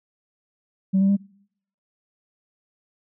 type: tone with pitch steps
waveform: sine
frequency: 191.2 / 195.33 / 199.55 Hz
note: G3 / G3 / G3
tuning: -43 / -6 / +31 cents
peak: -14 dBFS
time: 0.93-1.17 s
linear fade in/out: 20 ms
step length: 80 ms
effects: noise-tail reverb RT60 0.7 s tail -25 dB re dry + tanh soft clip ceiling -13 dBFS